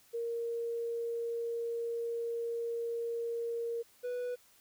sine / triangle tone pair in turn, 466.2 / 492 Hz, A#4 / B4, 0 / -7 cents, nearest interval minor second, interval 93 cents, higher second, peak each -33 / -32 dBFS, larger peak second, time 0.13-3.83 / 4.03-4.36 s, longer first, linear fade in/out 20 ms, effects white hiss -64 dBFS RMS until 4.6 s

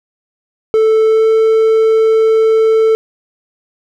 triangle tone with pitch glide, 440 to 443.3 Hz, A4 to A4, 0 to +13 cents, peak -5 dBFS, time 0.74-2.95 s, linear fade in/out 0 ms, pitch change +13 cents, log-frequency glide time 1.06-1.27 s, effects none

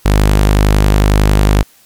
sawtooth tone, 51 Hz, G#1, 31 cents flat, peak -3 dBFS, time 0.05-1.63 s, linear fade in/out 10 ms, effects white hiss -47 dBFS RMS until 1.85 s + MP3 96 kbps

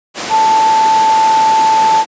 sine tone in noise, 880 Hz, A5, in tune, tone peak -7 dBFS, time 0.29-2.05 s, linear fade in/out 50 ms, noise pink, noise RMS -19 dBFS, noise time 0.14-2.06 s, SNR +9 dB, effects high-pass 300 Hz 12 dB/octave + resampled to 16000 Hz

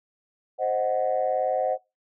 sine chord, C diminished, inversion none, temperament equal, 523.3 / 622.3 / 740 Hz, C5 / Eb5 / Gb5, 0 / 0 / 0 cents, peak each -26 / -26 / -25 dBFS, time 0.58-1.78 s, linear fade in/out 50 ms, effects noise-tail reverb RT60 0.2 s tail -19 dB re dry + tanh soft clip ceiling -14 dBFS

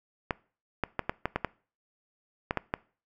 clicks, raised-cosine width 0.5 ms, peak -12 dBFS, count 10, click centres 0.308 / 0.837 / 0.993 / 1.095 / 1.256 / 1.36 / 1.447 / 2.509 / 2.573 / 2.739 s, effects noise-tail reverb RT60 0.4 s tail -22 dB re dry

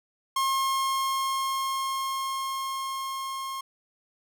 45% pulse tone with level ramp, 1073 Hz, C6, 43 cents sharp, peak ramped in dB -23 to -32 dBFS, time 0.36-3.61 s, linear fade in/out 5 ms, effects none

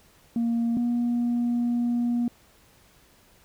sine tone pair in turn, 233.1 / 239.4 Hz, A#3 / A#3, 0 / +46 cents, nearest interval unison, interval 46 cents, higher second, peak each -20 dBFS, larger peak neither, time 0.36-0.77 / 0.77-2.28 s, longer second, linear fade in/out 2 ms, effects tanh soft clip ceiling -20 dBFS + pink hiss -58 dBFS RMS until 3.44 s

